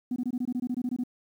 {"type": "tone bursts", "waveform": "sine", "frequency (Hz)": 248.1, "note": "B3", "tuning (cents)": 8, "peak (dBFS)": -25, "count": 13, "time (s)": [0.11, 1.037], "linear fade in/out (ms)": 5, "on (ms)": 51, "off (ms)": 22, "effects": ["tanh soft clip ceiling -23 dBFS", "10-bit"]}